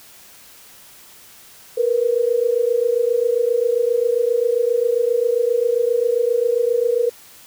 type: tone pair together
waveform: sine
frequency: 463.2 / 490.7 Hz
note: A#4 / B4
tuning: -11 / -11 cents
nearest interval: minor second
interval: 100 cents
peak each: -18 dBFS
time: 1.77-7.1 s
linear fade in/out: 10 ms
effects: white hiss -45 dBFS RMS until 7.46 s